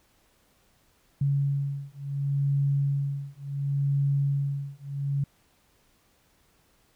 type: beating tone pair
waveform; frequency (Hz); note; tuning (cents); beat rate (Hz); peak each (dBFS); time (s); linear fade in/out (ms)
sine; 139.8 / 140.5; C#3 / C#3; +15 / +24; 0.7; -27; 1.21-5.24; 5
effects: pink hiss -65 dBFS RMS until 6.95 s